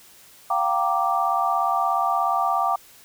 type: chord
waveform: sine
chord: G minor seventh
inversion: third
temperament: equal with one note detuned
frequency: 698.5 / 775.4 / 932.3 / 1174.7 Hz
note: F5 / G5 / Bb5 / D6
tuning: 0 / -19 / 0 / 0 cents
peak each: -25 / -24 / -28 / -23 dBFS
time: 0.5-2.76 s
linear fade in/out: 5 ms
effects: white hiss -50 dBFS RMS until 3.04 s